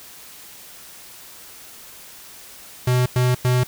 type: tone bursts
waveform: square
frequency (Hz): 125.3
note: B2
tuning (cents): +25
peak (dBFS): -16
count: 3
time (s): 2.87-3.636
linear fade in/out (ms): 5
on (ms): 190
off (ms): 98
effects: white hiss -42 dBFS RMS until 3.67 s